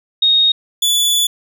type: tone pair in turn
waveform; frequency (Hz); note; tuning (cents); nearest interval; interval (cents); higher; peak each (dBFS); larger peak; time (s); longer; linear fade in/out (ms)
sine / sawtooth; 3729 / 3453; A#7 / A7; 0 / -33; minor second; 133; first; -9; neither; 0.22-0.52 / 0.82-1.27; second; 5
effects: none